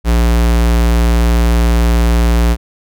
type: tone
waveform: square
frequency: 58.27 Hz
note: A#1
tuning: in tune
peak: -9 dBFS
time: 0.04-2.57 s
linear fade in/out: 50 ms
effects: none